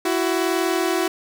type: tone pair together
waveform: sawtooth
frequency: 332.9 / 373.7 Hz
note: E4 / F#4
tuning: +17 / +17 cents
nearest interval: major second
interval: 200 cents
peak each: -18 dBFS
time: 0.05-1.08 s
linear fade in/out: 5 ms
effects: none